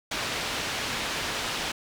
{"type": "low-pass noise", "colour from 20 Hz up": "white", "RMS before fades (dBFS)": -31, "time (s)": [0.11, 1.72], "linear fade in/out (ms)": 5, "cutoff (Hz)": 3900, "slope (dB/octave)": 12, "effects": []}